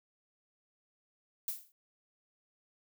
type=noise with exponential decay; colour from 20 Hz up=violet; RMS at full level=-33 dBFS; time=1.48-1.72 s; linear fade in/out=1 ms; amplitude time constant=51 ms; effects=none